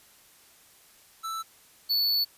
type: tone pair in turn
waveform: square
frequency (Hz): 1322 / 4447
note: E6 / C#8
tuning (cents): +5 / +5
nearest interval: octave + major sixth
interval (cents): 2100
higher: second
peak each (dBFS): -32 / -23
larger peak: second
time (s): 1.23-1.43 / 1.89-2.25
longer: second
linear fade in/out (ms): 20
effects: white hiss -57 dBFS RMS until 2.37 s + resampled to 32000 Hz